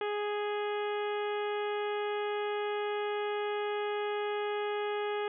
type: harmonic tone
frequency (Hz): 415.1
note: G#4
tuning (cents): -1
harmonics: 1 / 2 / 3 / 4 / 5 / 6 / 7 / 8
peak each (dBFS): -32 / -38 / -42 / -44 / -46 / -48 / -49 / -50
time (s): 0.01-5.28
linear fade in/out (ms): 2
effects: none